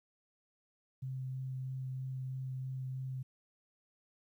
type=tone with vibrato; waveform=sine; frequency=130.7 Hz; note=C3; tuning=1 cent flat; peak=-37 dBFS; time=1.02-3.23 s; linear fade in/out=10 ms; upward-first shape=sine; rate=3.1 Hz; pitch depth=9 cents each way; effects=12-bit